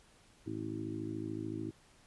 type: harmonic tone with a mistuned harmonic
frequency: 53.7 Hz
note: A1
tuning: 41 cents flat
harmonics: 2 / 3 / 4 / 5 / 6 / 7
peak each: -44 / -49 / -49 / -44 / -40 / -47 dBFS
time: 0.46-1.71 s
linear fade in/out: 10 ms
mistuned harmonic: 2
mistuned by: +17 cents
effects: pink hiss -64 dBFS RMS until 2.06 s + resampled to 24000 Hz